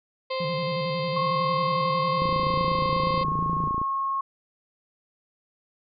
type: harmonic tone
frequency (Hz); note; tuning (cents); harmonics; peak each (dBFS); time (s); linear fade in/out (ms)
523; C5; -1; 1 / 2 / 4 / 5 / 6 / 7 / 8 / 9; -28 / -32 / -38 / -42 / -42 / -43 / -41 / -41; 0.3-3.24; 10
type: tone with vibrato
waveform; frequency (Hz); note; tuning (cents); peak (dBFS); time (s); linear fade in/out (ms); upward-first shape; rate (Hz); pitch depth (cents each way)
triangle; 160.1; D#3; +50; -28; 0.4-3.69; 5; square; 11; 130
type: tone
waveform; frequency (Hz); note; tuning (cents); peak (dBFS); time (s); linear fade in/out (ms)
sine; 1087; C#6; -34; -24; 1.16-4.21; 5
type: click train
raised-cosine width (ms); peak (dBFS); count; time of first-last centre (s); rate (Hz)
3; -20; 46; 2.22-3.816; 28.2
effects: none